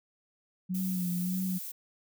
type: tone with vibrato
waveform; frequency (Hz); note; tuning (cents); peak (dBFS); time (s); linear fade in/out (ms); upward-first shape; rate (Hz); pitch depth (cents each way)
sine; 182.3; F#3; -25; -29; 0.69-1.59; 20; sine; 1.7; 49
type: noise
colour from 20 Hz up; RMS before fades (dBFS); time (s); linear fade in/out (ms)
violet; -40; 0.74-1.72; 10
effects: none